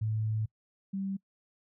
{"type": "tone pair in turn", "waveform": "sine", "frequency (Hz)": [109.1, 194.39], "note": ["A2", "G3"], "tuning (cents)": [-14, -14], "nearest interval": "minor seventh", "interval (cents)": 1000, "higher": "second", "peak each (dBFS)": [-28, -31], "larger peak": "first", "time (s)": [[0.01, 0.46], [0.93, 1.17]], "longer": "first", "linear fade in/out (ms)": 10, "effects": ["noise-tail reverb RT60 0.1 s tail -25 dB re dry"]}